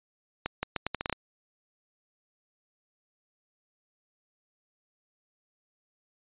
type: accelerating click train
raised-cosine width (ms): 0.3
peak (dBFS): -13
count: 9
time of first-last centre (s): 0.46-1.127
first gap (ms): 170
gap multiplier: 0.78
effects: resampled to 8000 Hz